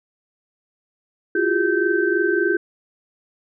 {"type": "tone cluster", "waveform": "sine", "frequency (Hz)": [338.9, 362.2, 404.7, 1550], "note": ["E4", "F#4", "G#4", "G6"], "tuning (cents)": [48, -37, -45, -20], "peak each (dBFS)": -22, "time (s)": [1.35, 2.57], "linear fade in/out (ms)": 5, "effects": []}